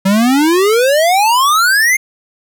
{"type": "exponential sweep", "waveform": "square", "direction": "up", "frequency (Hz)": [187.4, 2152], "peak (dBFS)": -9, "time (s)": [0.05, 1.97], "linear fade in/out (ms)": 10, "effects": []}